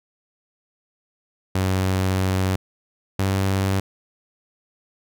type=tone pair in turn; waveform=sawtooth; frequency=94.2 / 96.57 Hz; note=F#2 / G2; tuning=+32 / -25 cents; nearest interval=unison; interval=43 cents; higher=second; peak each=-15 dBFS; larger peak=neither; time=1.55-2.56 / 3.19-3.8 s; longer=first; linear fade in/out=5 ms; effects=none